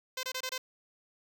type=tone bursts; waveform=5% pulse; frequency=515 Hz; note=C5; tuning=28 cents flat; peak=-22 dBFS; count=5; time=0.17-0.58 s; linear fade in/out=5 ms; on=62 ms; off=25 ms; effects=none